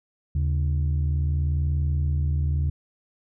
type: tone pair together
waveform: sine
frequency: 77.88 / 138.59 Hz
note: D#2 / C#3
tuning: +2 / 0 cents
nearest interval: minor seventh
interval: 998 cents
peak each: -20 / -25 dBFS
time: 0.35-2.7 s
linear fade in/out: 5 ms
effects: tanh soft clip ceiling -17 dBFS